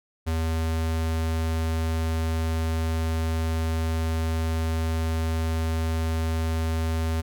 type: tone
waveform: square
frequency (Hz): 81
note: E2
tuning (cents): -30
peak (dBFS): -24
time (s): 0.26-7.22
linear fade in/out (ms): 20
effects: none